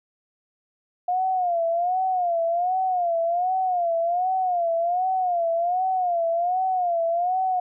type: tone with vibrato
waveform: sine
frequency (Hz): 709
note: F5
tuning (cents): +26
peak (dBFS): -20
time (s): 1.08-7.6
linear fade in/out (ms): 5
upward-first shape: sine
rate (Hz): 1.3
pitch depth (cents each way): 110
effects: none